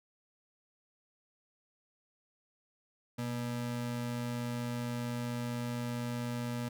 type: ring-modulated tone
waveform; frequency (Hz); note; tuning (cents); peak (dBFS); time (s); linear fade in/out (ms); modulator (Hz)
square; 181.4; F#3; -34; -32; 3.18-6.69; 10; 57.8
effects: none